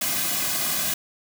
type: noise with comb filter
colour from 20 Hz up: white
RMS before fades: -25 dBFS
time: 0.01-0.94 s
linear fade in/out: 5 ms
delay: 2.2 ms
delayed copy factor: -0.9
effects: none